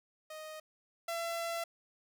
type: tone pair in turn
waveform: sawtooth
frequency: 622.3 / 674 Hz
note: D#5 / E5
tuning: 0 / +38 cents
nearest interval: minor second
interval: 138 cents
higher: second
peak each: -40 / -31 dBFS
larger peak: second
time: 0.3-0.6 / 1.08-1.64 s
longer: second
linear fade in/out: 5 ms
effects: none